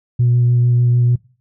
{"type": "tone with vibrato", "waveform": "sine", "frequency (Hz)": 121.4, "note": "B2", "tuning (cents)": -29, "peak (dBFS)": -9, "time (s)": [0.19, 1.16], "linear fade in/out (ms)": 10, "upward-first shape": "triangle", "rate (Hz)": 6.7, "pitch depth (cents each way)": 13, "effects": ["noise-tail reverb RT60 0.4 s tail -22 dB re dry", "tanh soft clip ceiling -7 dBFS"]}